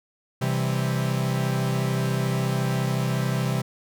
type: chord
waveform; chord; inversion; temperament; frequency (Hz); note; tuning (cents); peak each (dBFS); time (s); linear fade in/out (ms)
45% pulse; C major; none; equal; 130.81 / 164.81 / 196; C3 / E3 / G3; 0 / 0 / 0; -24 / -29 / -30; 0.41-3.62; 10
effects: none